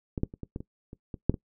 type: clicks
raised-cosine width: 3 ms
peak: -18 / -12 / -29 / -23 / -21 / -26 / -29 / -23 / -7 / -20 dBFS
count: 10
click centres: 0.178 / 0.234 / 0.339 / 0.433 / 0.561 / 0.605 / 0.931 / 1.142 / 1.296 / 1.342 s
effects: noise-tail reverb RT60 0.1 s tail -20 dB re dry